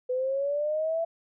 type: linear sweep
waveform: sine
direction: up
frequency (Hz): 498.1 to 670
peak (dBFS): -25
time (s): 0.09-1.05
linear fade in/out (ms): 10
effects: none